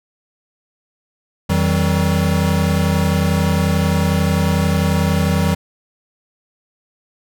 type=tone cluster; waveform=square; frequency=86.5 / 159.5 / 190.7 Hz; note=F2 / D#3 / G3; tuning=-16 / +43 / -47 cents; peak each=-19 dBFS; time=1.49-5.55 s; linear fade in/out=10 ms; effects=none